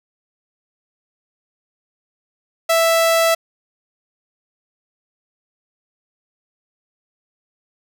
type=tone; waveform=sawtooth; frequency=660 Hz; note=E5; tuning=2 cents sharp; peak=-9 dBFS; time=2.69-3.35 s; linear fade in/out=10 ms; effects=none